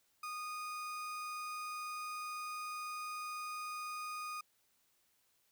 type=tone; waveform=35% pulse; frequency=1234 Hz; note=D#6; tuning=15 cents flat; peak=-39 dBFS; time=0.23-4.41 s; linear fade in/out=5 ms; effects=white hiss -75 dBFS RMS until 5.51 s